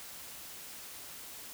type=silence; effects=white hiss -47 dBFS RMS until 1.53 s

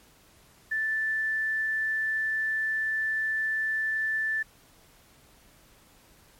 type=tone with quantisation; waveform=sine; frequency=1760 Hz; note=A6; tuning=in tune; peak=-25 dBFS; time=0.71-4.43 s; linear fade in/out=10 ms; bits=9; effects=pink hiss -58 dBFS RMS until 6.39 s + MP3 64 kbps

